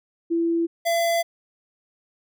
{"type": "tone pair in turn", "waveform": ["sine", "square"], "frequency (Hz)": [335, 676.4], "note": ["E4", "E5"], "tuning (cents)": [28, 44], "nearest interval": "octave", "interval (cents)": 1216, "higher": "second", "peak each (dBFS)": [-19, -20], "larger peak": "first", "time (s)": [[0.3, 0.67], [0.85, 1.23]], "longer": "second", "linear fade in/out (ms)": 20, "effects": []}